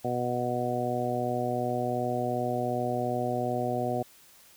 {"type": "harmonic tone", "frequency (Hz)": 122.7, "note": "B2", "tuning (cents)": -11, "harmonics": [1, 2, 3, 4, 5, 6], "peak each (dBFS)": [-35, -34, -35, -35, -33, -32], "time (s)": [0.04, 4.03], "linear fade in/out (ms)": 10, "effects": ["white hiss -56 dBFS RMS until 4.56 s"]}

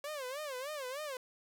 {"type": "tone with vibrato", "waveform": "sawtooth", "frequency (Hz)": 554.4, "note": "C#5", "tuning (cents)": 0, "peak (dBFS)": -35, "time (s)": [0.04, 1.17], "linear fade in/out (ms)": 2, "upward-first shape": "sine", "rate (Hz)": 3.3, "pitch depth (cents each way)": 180, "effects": []}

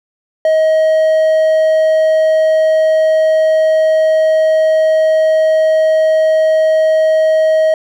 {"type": "tone", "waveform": "triangle", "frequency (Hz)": 632, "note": "D#5", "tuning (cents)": 27, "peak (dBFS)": -6, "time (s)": [0.45, 7.74], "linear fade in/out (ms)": 2, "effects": []}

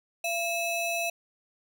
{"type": "ring-modulated tone", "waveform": "square", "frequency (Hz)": 1641, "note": "G#6", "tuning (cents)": -21, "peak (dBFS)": -25, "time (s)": [0.24, 1.1], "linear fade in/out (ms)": 5, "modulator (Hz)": 961, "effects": []}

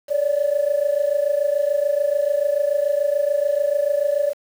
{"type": "tone pair together", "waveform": "sine", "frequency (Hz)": [564.1, 591], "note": ["C#5", "D5"], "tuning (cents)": [30, 11], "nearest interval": "minor second", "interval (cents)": 81, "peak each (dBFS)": -19, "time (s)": [0.08, 4.34], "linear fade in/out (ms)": 50, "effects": ["tanh soft clip ceiling -11 dBFS", "7-bit"]}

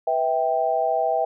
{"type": "chord", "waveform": "sine", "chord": "E minor", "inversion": "second", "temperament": "equal with one note detuned", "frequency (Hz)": [493.9, 650.9, 784], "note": ["B4", "E5", "G5"], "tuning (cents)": [0, -22, 0], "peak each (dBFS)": [-27, -22, -23], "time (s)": [0.07, 1.25], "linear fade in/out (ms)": 5, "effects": []}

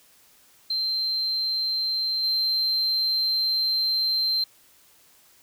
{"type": "tone with level steps", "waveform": "sine", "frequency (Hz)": 4131, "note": "C8", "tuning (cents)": -23, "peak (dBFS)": [-22, -19], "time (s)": [0.7, 4.44], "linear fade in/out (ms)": 5, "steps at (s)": 2.23, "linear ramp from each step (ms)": 10, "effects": ["tanh soft clip ceiling -19 dBFS", "white hiss -57 dBFS RMS until 5.42 s"]}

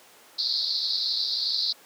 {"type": "band-pass noise", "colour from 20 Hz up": "pink", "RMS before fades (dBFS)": -27, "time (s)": [0.38, 1.73], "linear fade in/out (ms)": 10, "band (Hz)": [3900, 4900], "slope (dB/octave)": 96, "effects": ["pink hiss -52 dBFS RMS until 1.85 s", "high-pass 400 Hz 12 dB/octave"]}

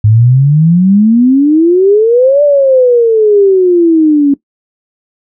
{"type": "exponential two-way sweep", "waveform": "sine", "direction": "up then down", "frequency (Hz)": [103.83, 590, 277.2], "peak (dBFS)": -3, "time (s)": [0.04, 4.34], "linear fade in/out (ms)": 5, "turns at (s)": 2.43, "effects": ["noise-tail reverb RT60 0.1 s tail -18 dB re dry"]}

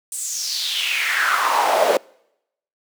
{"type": "noise with high-pass filter sweep", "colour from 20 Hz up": "brown", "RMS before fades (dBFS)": -20, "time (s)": [0.12, 1.97], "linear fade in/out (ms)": 2, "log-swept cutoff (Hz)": [8900, 490], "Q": 4.8, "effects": ["noise-tail reverb RT60 0.8 s tail -26 dB re dry", "high-pass 300 Hz 12 dB/octave"]}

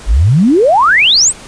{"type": "exponential sweep", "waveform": "sine", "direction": "up", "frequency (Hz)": [43.65, 8870], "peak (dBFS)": -5, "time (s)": [0.06, 1.33], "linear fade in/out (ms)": 50, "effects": ["pink hiss -33 dBFS RMS until 1.47 s", "resampled to 22050 Hz"]}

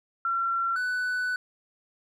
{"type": "tone pair in turn", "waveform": ["sine", "triangle"], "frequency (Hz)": [1362, 1492.4], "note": ["F6", "F#6"], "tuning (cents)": [-44, 14], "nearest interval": "major second", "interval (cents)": 158, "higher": "second", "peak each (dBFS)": -24, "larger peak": "neither", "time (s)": [[0.25, 0.76], [0.76, 1.36]], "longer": "second", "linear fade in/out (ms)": 2, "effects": []}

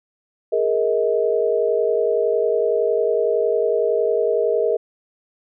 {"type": "chord", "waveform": "sine", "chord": "Ab suspended second", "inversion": "none", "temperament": "equal with one note detuned", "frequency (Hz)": [415.3, 466.2, 635.7], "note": ["Ab4", "Bb4", "Eb5"], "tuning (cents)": [0, 0, 37], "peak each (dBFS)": [-21, -19, -22], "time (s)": [0.52, 4.77], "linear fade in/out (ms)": 10, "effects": []}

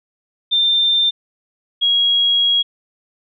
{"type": "tone pair in turn", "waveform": "sine", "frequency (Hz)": [3590, 3300], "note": ["A7", "G#7"], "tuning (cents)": [34, -12], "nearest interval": "minor second", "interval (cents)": 146, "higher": "first", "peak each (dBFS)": -12, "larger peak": "neither", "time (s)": [[0.51, 1.11], [1.81, 2.63]], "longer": "second", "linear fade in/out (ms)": 20, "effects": []}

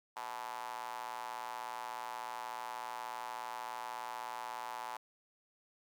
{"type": "tone with high-pass filter", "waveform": "square", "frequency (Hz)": 58.27, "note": "A#1", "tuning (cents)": 0, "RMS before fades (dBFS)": -43, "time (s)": [0.16, 4.97], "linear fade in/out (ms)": 5, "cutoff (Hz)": 900, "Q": 5, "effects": ["12-bit"]}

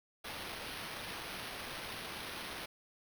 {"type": "noise with sample-and-hold", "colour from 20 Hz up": "blue", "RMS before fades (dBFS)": -44, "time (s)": [0.24, 2.66], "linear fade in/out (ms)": 10, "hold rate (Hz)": 7350, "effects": []}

